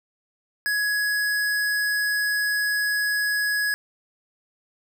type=tone; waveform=square; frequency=1675 Hz; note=G#6; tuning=14 cents sharp; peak=-22 dBFS; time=0.66-3.74 s; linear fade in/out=0 ms; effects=none

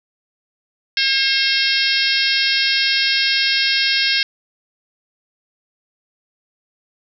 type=harmonic tone; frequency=538 Hz; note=C5; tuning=48 cents sharp; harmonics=3 / 4 / 5 / 6 / 7 / 8 / 9 / 10; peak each=-23 / -23 / -23 / -23 / -23 / -23 / -23 / -23 dBFS; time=0.97-4.23 s; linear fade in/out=2 ms; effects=none

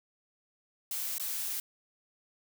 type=noise with dropouts; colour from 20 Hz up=blue; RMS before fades=-35 dBFS; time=0.91-1.6 s; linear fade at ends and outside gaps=2 ms; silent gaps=1.182-1.197 s; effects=none

